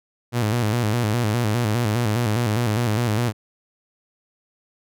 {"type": "tone with vibrato", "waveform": "sawtooth", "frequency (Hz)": 113.1, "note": "A2", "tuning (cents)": 48, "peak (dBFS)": -15, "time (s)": [0.32, 3.33], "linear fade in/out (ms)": 50, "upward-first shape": "square", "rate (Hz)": 4.9, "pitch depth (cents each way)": 110, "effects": []}